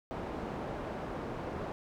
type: low-pass noise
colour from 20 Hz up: white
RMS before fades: -39 dBFS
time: 0.11-1.72 s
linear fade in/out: 0 ms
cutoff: 690 Hz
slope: 12 dB/octave
effects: none